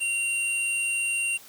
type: tone pair together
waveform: sine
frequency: 2760 / 8743 Hz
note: F7 / C#9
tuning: -21 / -25 cents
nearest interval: octave + minor sixth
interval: 1996 cents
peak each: -25 / -30 dBFS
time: 0-1.38 s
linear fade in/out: 20 ms
effects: white hiss -49 dBFS RMS until 1.48 s + high-pass 60 Hz 12 dB/octave